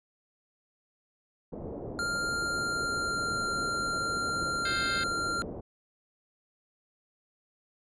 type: low-pass noise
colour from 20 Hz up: white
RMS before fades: -39 dBFS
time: 1.52-5.61 s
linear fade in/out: 10 ms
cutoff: 560 Hz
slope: 24 dB/octave
type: tone with pitch glide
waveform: square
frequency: 1396.9 to 1384.8 Hz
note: F6 to F6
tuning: 0 to -15 cents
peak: -30 dBFS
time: 1.99-5.42 s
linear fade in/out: 0 ms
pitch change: -15 cents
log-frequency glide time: 2.3-3.48 s
type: harmonic tone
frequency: 526 Hz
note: C5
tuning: 9 cents sharp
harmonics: 3 / 4 / 5 / 6 / 7 / 8 / 9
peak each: -35 / -38 / -44 / -45 / -39 / -38 / -43 dBFS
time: 4.65-5.04 s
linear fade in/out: 5 ms
effects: resampled to 22050 Hz